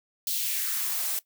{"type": "noise with high-pass filter sweep", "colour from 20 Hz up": "blue", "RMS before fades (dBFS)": -29, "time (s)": [0.27, 1.19], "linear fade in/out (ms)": 2, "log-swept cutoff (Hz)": [4000, 460], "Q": 1.8, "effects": ["noise-tail reverb RT60 0.1 s tail -18 dB re dry"]}